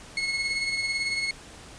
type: tone with tremolo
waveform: 30% pulse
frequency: 2177 Hz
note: C#7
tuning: 32 cents flat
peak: -21 dBFS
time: 0.17-1.31 s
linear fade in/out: 2 ms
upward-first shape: sine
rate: 18 Hz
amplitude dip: 45%
effects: pink hiss -46 dBFS RMS until 1.78 s + resampled to 22050 Hz